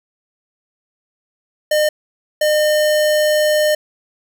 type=tone bursts at uneven times; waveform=square; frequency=607 Hz; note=D#5; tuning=43 cents flat; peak=-13 dBFS; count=2; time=1.71-1.89 / 2.41-3.75 s; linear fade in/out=5 ms; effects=none